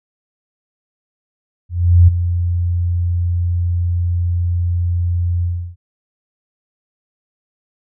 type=tone with ADSR envelope; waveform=sine; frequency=87.31 Hz; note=F2; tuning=in tune; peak=-3 dBFS; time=1.69-5.76 s; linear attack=390 ms; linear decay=10 ms; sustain=-11 dB; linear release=330 ms; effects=none